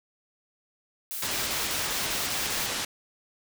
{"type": "noise bursts", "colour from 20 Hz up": "blue", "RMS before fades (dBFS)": -34, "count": 8, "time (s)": [1.11, 2.663], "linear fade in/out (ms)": 0, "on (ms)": 160, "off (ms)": 39}
{"type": "low-pass noise", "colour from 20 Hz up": "white", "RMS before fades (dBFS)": -31, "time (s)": [1.22, 2.85], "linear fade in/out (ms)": 5, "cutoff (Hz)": 6500, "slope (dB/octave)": 12}
{"effects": []}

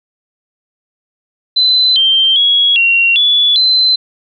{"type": "tone with pitch steps", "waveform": "sine", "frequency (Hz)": [4033, 3146, 3330, 2748, 3433, 4063], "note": ["B7", "G7", "G#7", "F7", "A7", "B7"], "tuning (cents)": [36, 6, 4, -29, -43, 48], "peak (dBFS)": -7, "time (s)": [1.56, 3.96], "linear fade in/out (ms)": 10, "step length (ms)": 400, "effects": []}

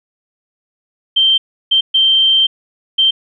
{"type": "tone bursts at uneven times", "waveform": "sine", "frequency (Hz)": 3136, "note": "G7", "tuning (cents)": 0, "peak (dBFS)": -8, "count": 4, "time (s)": [[1.16, 1.38], [1.71, 1.81], [1.94, 2.47], [2.98, 3.11]], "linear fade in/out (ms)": 10, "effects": []}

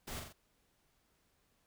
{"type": "noise with echo", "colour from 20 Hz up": "pink", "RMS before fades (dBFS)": -44, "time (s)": [0.07, 0.2], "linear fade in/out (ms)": 10, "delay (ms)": 43, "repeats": 3, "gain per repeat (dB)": -4, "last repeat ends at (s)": 0.329, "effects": ["pink hiss -75 dBFS RMS until 1.66 s"]}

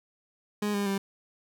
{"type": "tone with pitch steps", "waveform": "30% pulse", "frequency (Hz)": [207.7, 202, 196.5], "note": ["G#3", "G#3", "G3"], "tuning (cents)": [0, -48, 4], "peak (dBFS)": -24, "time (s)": [0.62, 0.98], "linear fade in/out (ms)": 5, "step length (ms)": 120, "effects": []}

